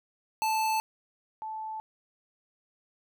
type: tone pair in turn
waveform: square / sine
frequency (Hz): 877 / 873.8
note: A5 / A5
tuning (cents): -6 / -12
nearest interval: unison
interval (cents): 6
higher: first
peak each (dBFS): -26 / -34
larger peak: first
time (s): 0.42-0.8 / 1.42-1.8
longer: neither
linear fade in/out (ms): 0
effects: none